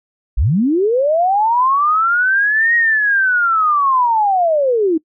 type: linear two-way sweep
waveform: sine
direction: up then down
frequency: 38.89 to 1890 to 305.9 Hz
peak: -11 dBFS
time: 0.37-4.98 s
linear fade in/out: 10 ms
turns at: 2.75 s
effects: noise-tail reverb RT60 0.1 s tail -21 dB re dry